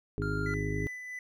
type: harmonic tone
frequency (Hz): 51.3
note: G#1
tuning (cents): -21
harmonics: 1 / 2 / 3 / 5 / 6 / 7 / 8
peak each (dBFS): -37 / -35 / -36 / -40 / -39 / -47 / -37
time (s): 0.18-0.87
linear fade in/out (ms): 0
type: tone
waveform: triangle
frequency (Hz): 1396.9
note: F6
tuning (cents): 0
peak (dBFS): -34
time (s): 0.22-0.54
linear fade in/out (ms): 0
type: tone with tremolo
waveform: triangle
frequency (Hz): 1997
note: B6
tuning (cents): +19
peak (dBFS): -35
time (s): 0.46-1.19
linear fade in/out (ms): 2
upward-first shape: sine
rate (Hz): 3.1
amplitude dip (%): 35
effects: none